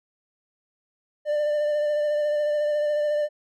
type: tone with vibrato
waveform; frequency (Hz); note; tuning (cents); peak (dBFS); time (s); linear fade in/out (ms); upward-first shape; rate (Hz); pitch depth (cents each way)
triangle; 595; D5; +22; -19; 1.25-3.29; 50; sine; 14; 20
effects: none